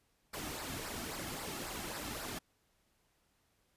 pink noise with flanger, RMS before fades -42 dBFS, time 0.33-2.39 s, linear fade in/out 10 ms, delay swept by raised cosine 0.3 to 2.1 ms, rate 3.7 Hz, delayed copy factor -0.6, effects pink hiss -75 dBFS RMS until 3.76 s + resampled to 32000 Hz

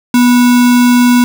sine tone with sample-and-hold, 244.4 Hz, B3, 18 cents flat, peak -4 dBFS, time 0.14-1.24 s, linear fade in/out 2 ms, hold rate 1225 Hz, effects none

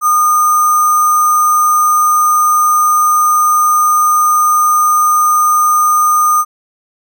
sine tone with sample-and-hold, 1221 Hz, D#6, 33 cents flat, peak -7 dBFS, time 0.01-6.45 s, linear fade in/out 50 ms, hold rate 7350 Hz, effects none

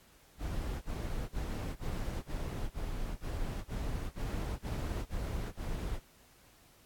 brown noise bursts, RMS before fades -36 dBFS, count 12, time 0.38-6.001 s, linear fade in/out 50 ms, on 440 ms, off 31 ms, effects pink hiss -62 dBFS RMS until 6.85 s + AAC 64 kbps

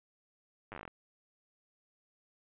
slowing click train, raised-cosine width 0.5 ms, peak -29 dBFS, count 11, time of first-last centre 0.72-0.878 s, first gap 9 ms, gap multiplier 1.12, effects resampled to 8000 Hz

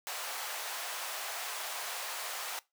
pink high-pass noise, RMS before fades -39 dBFS, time 0.07-2.59 s, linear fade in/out 0 ms, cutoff 650 Hz, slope 24 dB/octave, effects noise-tail reverb RT60 0.2 s tail -20 dB re dry

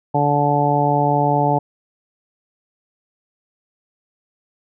harmonic tone, 144.9 Hz, D3, 23 cents flat, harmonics 1 / 2 / 3 / 4 / 5 / 6, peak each -20 / -23 / -24 / -23 / -20 / -19 dBFS, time 0.14-1.59 s, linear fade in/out 10 ms, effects none

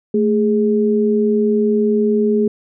sine tone pair together, 220 / 415.3 Hz, A3 / G#4, 0 / 0 cents, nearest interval major seventh, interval 1100 cents, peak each -15 dBFS, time 0.14-2.48 s, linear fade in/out 5 ms, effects none

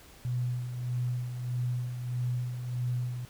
sine tone with tremolo, 123.47 Hz, B2, in tune, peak -27 dBFS, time 0.25-3.25 s, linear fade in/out 0 ms, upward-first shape sine, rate 1.6 Hz, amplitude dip 55%, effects pink hiss -54 dBFS RMS until 3.29 s

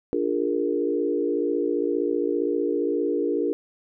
sine chord, Bb dominant seventh, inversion first, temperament equal with one note detuned, 293.7 / 349.2 / 411.2 / 466.2 Hz, D4 / F4 / Ab4 / Bb4, 0 / 0 / -17 / 0 cents, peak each -27 dBFS, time 0.13-3.53 s, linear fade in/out 0 ms, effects none

